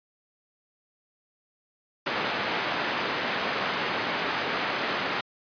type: band-pass noise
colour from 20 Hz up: white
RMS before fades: -29 dBFS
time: 2.06-5.21 s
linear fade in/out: 5 ms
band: 180 to 2200 Hz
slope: 12 dB/octave
effects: resampled to 11025 Hz